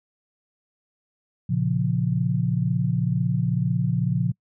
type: chord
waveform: sine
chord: Bb minor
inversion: none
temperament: equal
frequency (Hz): 116.54 / 138.59 / 174.61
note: Bb2 / Db3 / F3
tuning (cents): 0 / 0 / 0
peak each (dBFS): -25 / -24 / -24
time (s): 1.49-4.32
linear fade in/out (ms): 10
effects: noise-tail reverb RT60 0.1 s tail -26 dB re dry